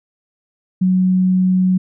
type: tone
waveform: sine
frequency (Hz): 185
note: F#3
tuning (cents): 0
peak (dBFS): -11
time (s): 0.81-1.78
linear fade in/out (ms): 10
effects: none